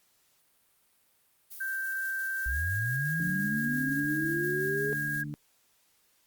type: noise with tremolo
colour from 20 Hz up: violet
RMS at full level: -43 dBFS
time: 1.5-5.23 s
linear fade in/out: 20 ms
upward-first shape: square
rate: 5.8 Hz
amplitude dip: 25%
type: tone with pitch glide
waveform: sine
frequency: 1568 to 1632.7 Hz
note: G6 to G#6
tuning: 0 to -30 cents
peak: -30 dBFS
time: 1.6-5.24 s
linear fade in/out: 10 ms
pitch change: +70 cents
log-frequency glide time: 2.46-2.55 s
type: linear sweep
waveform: sine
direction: up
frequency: 58.27 to 423 Hz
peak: -30 dBFS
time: 2.46-4.93 s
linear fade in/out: 0 ms
type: harmonic tone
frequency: 73.42 Hz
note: D2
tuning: in tune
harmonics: 2 / 3 / 4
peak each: -36 / -44 / -41 dBFS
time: 3.2-5.34 s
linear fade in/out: 0 ms
effects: white hiss -68 dBFS RMS until 6.26 s + Opus 48 kbps